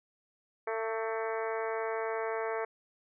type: harmonic tone with a mistuned harmonic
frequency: 223.6 Hz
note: A3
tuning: 28 cents sharp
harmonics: 2 / 3 / 4 / 5 / 6 / 7 / 8 / 9 / 10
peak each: -34 / -38 / -40 / -42 / -44 / -45 / -46 / -47 / -48 dBFS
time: 0.67-2.65 s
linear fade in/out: 5 ms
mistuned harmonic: 6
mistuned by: -30 cents
effects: none